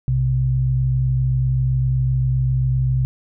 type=tone pair together; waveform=sine; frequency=60.5 / 128.2 Hz; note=B1 / C3; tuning=-35 / -35 cents; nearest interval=octave + minor second; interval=1300 cents; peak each=-23 / -16 dBFS; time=0.08-3.05 s; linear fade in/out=0 ms; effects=none